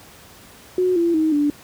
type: tone with pitch steps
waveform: sine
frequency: 366 / 339.5 / 315 / 292.2 Hz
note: F#4 / F4 / D#4 / D4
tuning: -19 / -49 / +21 / -9 cents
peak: -15 dBFS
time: 0.78-1.5 s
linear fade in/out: 2 ms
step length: 180 ms
effects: pink hiss -45 dBFS RMS until 1.63 s + high-pass 60 Hz 12 dB/octave